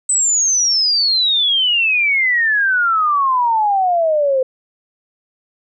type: exponential sweep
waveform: sine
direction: down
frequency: 8150 to 511 Hz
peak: -12 dBFS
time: 0.09-4.43 s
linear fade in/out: 5 ms
effects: none